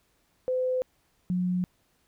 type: tone pair in turn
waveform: sine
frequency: 510 / 180.65 Hz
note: C5 / F#3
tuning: -44 / -41 cents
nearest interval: octave + tritone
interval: 1797 cents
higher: first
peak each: -24 dBFS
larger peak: neither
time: 0.48-0.82 / 1.3-1.64 s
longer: neither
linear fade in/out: 0 ms
effects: pink hiss -69 dBFS RMS until 2.07 s